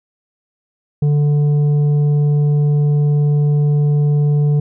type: tone with tanh clipping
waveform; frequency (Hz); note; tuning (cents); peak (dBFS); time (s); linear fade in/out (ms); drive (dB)
sine; 146.83; D3; 0; -12; 1.02-4.6; 5; 6
effects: none